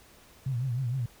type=tone with vibrato; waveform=sine; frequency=125.8 Hz; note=B2; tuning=32 cents sharp; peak=-27 dBFS; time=0.46-1.06 s; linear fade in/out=5 ms; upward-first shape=triangle; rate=6.5 Hz; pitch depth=160 cents each way; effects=pink hiss -56 dBFS RMS until 1.2 s